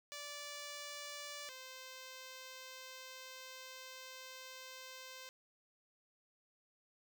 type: tone pair in turn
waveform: 5% pulse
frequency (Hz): 582 / 518.5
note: D5 / C5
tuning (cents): -16 / -16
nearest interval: major second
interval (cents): 200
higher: first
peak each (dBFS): -34 / -38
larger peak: first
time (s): 0.12-1.49 / 1.49-5.29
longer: second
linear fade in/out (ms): 0
effects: none